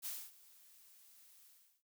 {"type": "noise with ADSR envelope", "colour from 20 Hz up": "blue", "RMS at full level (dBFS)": -42, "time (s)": [0.02, 1.83], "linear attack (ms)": 39, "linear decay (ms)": 250, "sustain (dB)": -21, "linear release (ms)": 370, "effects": []}